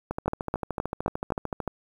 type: two click trains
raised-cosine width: 1 ms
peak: -15 / -11 dBFS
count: 22 / 5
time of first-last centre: 0.11-1.677 / 0.28-1.322 s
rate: 13.4 / 3.84 Hz
effects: 8-bit